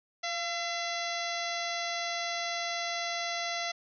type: harmonic tone with a mistuned harmonic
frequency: 678 Hz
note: E5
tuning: 49 cents sharp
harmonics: 1 / 2 / 3 / 4 / 5 / 6 / 7 / 8 / 9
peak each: -36 / -41 / -37 / -44 / -41 / -41 / -44 / -46 / -43 dBFS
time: 0.23-3.72 s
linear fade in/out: 10 ms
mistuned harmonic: 1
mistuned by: +30 cents
effects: none